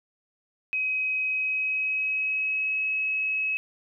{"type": "tone with pitch glide", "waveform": "sine", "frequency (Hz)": [2533, 2567], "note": ["D#7", "E7"], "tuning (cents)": [30, -47], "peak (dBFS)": -24, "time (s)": [0.73, 3.57], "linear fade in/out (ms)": 0, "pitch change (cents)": 23, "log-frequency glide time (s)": [1.25, 2.85], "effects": []}